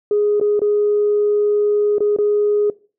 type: tone with dropouts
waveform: sine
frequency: 415.3 Hz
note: G#4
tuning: in tune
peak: -12 dBFS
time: 0.11-2.7 s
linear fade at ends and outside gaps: 2 ms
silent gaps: 0.399-0.412 / 0.594-0.617 / 1.983-2.005 / 2.164-2.186 s
effects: noise-tail reverb RT60 0.4 s tail -22 dB re dry + tanh soft clip ceiling -8 dBFS